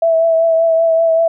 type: tone with vibrato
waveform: sine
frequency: 657 Hz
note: E5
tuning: 6 cents flat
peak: -9 dBFS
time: 0.02-1.28 s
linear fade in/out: 5 ms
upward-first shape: triangle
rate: 5.2 Hz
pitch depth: 27 cents each way
effects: none